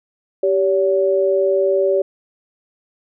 sine tone pair together, 389.6 / 569 Hz, G4 / C#5, -11 / +45 cents, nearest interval perfect fifth, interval 656 cents, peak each -16 dBFS, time 0.43-2.02 s, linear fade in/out 5 ms, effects none

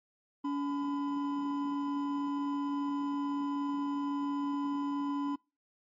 triangle tone pair together, 283.7 / 1006 Hz, C#4 / B5, +40 / +32 cents, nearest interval octave + minor seventh, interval 2192 cents, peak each -29 / -37 dBFS, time 0.44-5.36 s, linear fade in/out 10 ms, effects noise-tail reverb RT60 0.3 s tail -26 dB re dry + MP3 32 kbps

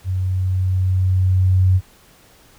sine tone with level ramp, 93 Hz, F#2, 9 cents sharp, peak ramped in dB -18 to -10 dBFS, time 0.04-1.81 s, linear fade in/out 50 ms, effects pink hiss -50 dBFS RMS until 2.58 s

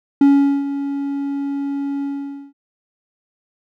triangle tone with ADSR envelope, 280 Hz, C#4, 18 cents sharp, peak -5 dBFS, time 0.21-2.53 s, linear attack 4 ms, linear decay 420 ms, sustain -13 dB, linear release 500 ms, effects none

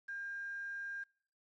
sine tone with quantisation, 1605 Hz, G6, 40 cents sharp, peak -40 dBFS, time 0.08-1.04 s, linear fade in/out 10 ms, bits 10, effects noise-tail reverb RT60 0.6 s tail -25 dB re dry + low-pass 5000 Hz 12 dB/octave

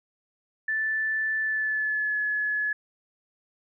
sine tone with pitch glide, 1757 to 1704 Hz, A6 to G#6, -3 to +44 cents, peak -24 dBFS, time 0.68-2.73 s, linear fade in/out 5 ms, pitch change -53 cents, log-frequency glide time 1.4-2.18 s, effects none

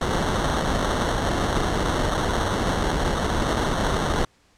pink noise with sample-and-hold, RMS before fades -23 dBFS, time 0.01-4.25 s, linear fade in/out 5 ms, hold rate 2450 Hz, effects pink hiss -60 dBFS RMS until 4.57 s + low-pass 8000 Hz 12 dB/octave

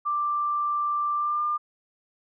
sine tone with pitch glide, 1179 to 1199.6 Hz, D6 to D6, +6 to +36 cents, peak -23 dBFS, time 0.05-1.58 s, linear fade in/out 20 ms, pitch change +30 cents, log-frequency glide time 1.15-1.42 s, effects none

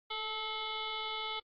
sine tone with frequency modulation, 2163 Hz, C#7, 43 cents flat, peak -35 dBFS, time 0.1-1.4 s, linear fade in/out 10 ms, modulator 431 Hz, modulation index 3.8, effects AAC 32 kbps

